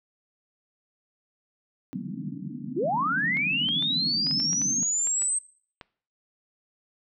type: band-pass noise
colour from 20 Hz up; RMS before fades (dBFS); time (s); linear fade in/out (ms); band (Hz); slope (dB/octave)
pink; -35; 1.93-4.83; 0; 140 to 300; 96
type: linear sweep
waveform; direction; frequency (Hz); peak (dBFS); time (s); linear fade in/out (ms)
sine; up; 293.7 to 8372; -23; 2.76-5.39; 10
type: clicks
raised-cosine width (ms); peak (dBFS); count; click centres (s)
0.3; -24; 11; 3.37 / 3.688 / 3.825 / 4.268 / 4.311 / 4.4 / 4.531 / 4.617 / 5.072 / 5.221 / 5.812
effects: noise-tail reverb RT60 0.5 s tail -21 dB re dry